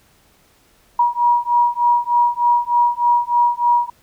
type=beating tone pair; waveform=sine; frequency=957 / 960.3 Hz; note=A#5 / B5; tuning=+45 / -49 cents; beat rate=3.3 Hz; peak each=-16 dBFS; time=0.99-3.9 s; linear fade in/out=5 ms; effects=pink hiss -55 dBFS RMS until 4.02 s